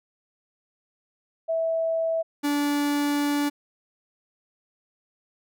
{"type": "tone pair in turn", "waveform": ["sine", "45% pulse"], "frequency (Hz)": [654, 289.6], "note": ["E5", "D4"], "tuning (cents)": [-14, -24], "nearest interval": "octave + major second", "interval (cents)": 1410, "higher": "first", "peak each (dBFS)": -22, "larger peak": "neither", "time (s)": [[1.48, 2.23], [2.43, 3.5]], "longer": "second", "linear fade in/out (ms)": 20, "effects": []}